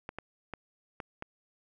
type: clicks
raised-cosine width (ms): 0.5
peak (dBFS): -23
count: 5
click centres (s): 0.091 / 0.186 / 0.537 / 1.002 / 1.224
effects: none

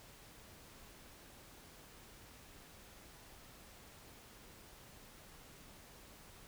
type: silence
effects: pink hiss -58 dBFS RMS until 6.47 s

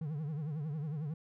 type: tone with vibrato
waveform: triangle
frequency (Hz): 151.3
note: D#3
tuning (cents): -48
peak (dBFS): -33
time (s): 0.01-1.14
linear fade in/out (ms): 5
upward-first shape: triangle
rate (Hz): 11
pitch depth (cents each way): 160
effects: none

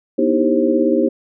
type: tone cluster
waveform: sine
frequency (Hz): 243.2 / 306.6 / 323.9 / 395.2 / 532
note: B3 / D#4 / E4 / G4 / C5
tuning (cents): -26 / -25 / -30 / +14 / +29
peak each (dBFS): -19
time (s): 0.18-1.09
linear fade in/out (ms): 10
effects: none

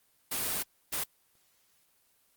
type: noise bursts at uneven times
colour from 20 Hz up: white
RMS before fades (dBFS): -32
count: 2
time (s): 0.31-0.63 / 0.92-1.04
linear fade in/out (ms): 10
effects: white hiss -69 dBFS RMS until 2.36 s + Opus 24 kbps

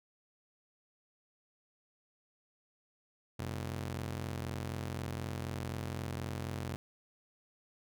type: ring-modulated tone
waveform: sawtooth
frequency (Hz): 110.9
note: A2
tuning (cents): +14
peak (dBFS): -30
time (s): 3.39-6.76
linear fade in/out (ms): 0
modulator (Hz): 22
effects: none

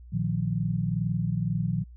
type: chord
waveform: sine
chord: Bb suspended fourth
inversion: none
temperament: equal with one note detuned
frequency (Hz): 116.54 / 155.56 / 177.77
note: Bb2 / Eb3 / F3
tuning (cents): 0 / 0 / +31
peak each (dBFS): -29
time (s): 0.12-1.84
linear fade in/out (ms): 20
effects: added 60 Hz sine -44 dBFS peak until 1.96 s

